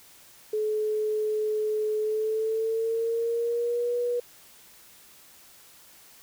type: tone with pitch glide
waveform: sine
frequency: 428.6 to 483.9 Hz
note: A4 to B4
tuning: -45 to -35 cents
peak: -24 dBFS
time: 0.53-4.2 s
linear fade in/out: 5 ms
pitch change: +210 cents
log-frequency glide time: 2-3.96 s
effects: white hiss -53 dBFS RMS until 6.22 s